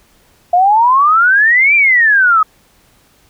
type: exponential two-way sweep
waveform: sine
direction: up then down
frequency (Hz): 691 to 2400 to 1248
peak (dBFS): -6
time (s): 0.53-2.43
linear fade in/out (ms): 5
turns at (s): 1.75
effects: pink hiss -51 dBFS RMS until 3.29 s